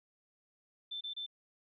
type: tone bursts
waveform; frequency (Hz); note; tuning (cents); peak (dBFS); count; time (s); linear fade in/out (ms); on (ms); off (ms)
sine; 3543; A7; +11; -38; 3; 0.91-1.264; 10; 100; 27
effects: none